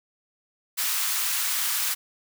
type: high-pass noise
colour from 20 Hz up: white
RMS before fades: -26 dBFS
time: 0.77-1.95 s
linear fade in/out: 20 ms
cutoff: 990 Hz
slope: 24 dB/octave
effects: none